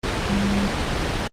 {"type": "tone in noise", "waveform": "sine", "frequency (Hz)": 200, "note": "G3", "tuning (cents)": 35, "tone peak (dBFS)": -20, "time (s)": [0.29, 0.68], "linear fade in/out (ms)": 10, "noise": "pink", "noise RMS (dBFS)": -23, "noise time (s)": [0.03, 1.28], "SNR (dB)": 0, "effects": ["low-pass 5000 Hz 12 dB/octave", "Opus 32 kbps"]}